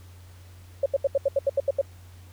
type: tone bursts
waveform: sine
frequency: 552 Hz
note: C#5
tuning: 7 cents flat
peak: -18 dBFS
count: 10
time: 0.83-1.814 s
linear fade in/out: 5 ms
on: 30 ms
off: 76 ms
effects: added 90 Hz sine -45 dBFS peak until 2.32 s + pink hiss -56 dBFS RMS until 2.32 s